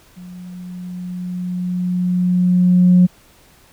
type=tone with level ramp; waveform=sine; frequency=180 Hz; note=F#3; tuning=47 cents flat; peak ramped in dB=-33 to -5 dBFS; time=0.16-3.07 s; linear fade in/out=20 ms; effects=tanh soft clip ceiling -3 dBFS + pink hiss -50 dBFS RMS until 3.72 s